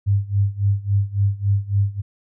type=tone with tremolo; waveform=sine; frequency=100.2 Hz; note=G2; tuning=38 cents sharp; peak=-13 dBFS; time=0.06-2.02 s; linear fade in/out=20 ms; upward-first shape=sine; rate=3.6 Hz; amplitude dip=90%; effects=none